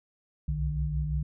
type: tone cluster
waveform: sine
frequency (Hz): 61.7 / 67.6 / 150.6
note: B1 / C#2 / D3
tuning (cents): -1 / -43 / +44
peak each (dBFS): -30 / -35 / -30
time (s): 0.48-1.23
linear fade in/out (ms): 5
effects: none